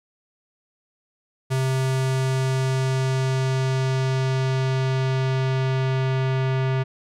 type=tone with low-pass filter sweep; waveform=square; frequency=131.7 Hz; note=C3; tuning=12 cents sharp; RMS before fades=-22 dBFS; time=1.5-6.84 s; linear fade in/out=20 ms; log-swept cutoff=11000 to 2800 Hz; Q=0.94; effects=none